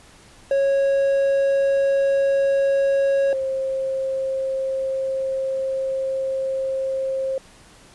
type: tone pair in turn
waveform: triangle / sine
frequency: 550 / 532.5 Hz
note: C#5 / C5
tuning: -14 / +30 cents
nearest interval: minor second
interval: 56 cents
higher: first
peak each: -14 / -21 dBFS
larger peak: first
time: 0.51-3.33 / 3.33-7.38 s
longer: second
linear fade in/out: 2 ms
effects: pink hiss -49 dBFS RMS until 7.94 s + resampled to 24000 Hz